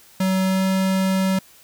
square tone with pitch glide, 188.9 to 189.99 Hz, F#3 to F#3, +36 to +46 cents, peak -18 dBFS, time 0.2-1.39 s, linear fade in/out 5 ms, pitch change +10 cents, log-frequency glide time 0.44-0.63 s, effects white hiss -50 dBFS RMS until 1.63 s

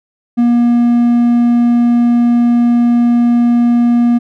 triangle tone, 238.5 Hz, A#3, 40 cents sharp, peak -5 dBFS, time 0.37-4.19 s, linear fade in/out 20 ms, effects none

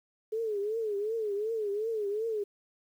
sine tone with vibrato, 427.5 Hz, A4, 50 cents flat, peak -29 dBFS, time 0.32-2.44 s, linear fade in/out 10 ms, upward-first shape triangle, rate 2.7 Hz, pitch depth 140 cents each way, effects 10-bit

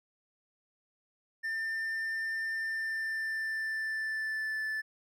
triangle tone with pitch glide, 1795 to 1751 Hz, A6 to A6, +34 to -9 cents, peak -30 dBFS, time 1.43-4.82 s, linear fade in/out 20 ms, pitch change -43 cents, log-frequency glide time 2.54-4.63 s, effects none

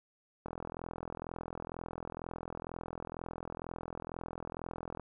click train, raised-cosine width 1 ms, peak -26 dBFS, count 192, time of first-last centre 0.46-4.997 s, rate 42.1 Hz, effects none

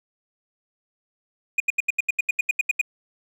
triangle tone bursts, 2457 Hz, D#7, 22 cents flat, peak -15 dBFS, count 13, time 1.58-2.814 s, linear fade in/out 5 ms, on 22 ms, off 79 ms, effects none

